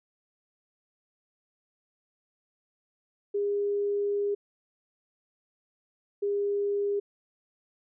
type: tone pair in turn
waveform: sine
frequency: 406.6 / 405.2 Hz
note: G#4 / G#4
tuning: -37 / -43 cents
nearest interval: unison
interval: 6 cents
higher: first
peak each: -25 dBFS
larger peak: neither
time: 3.34-4.35 / 6.22-7 s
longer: first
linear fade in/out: 10 ms
effects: none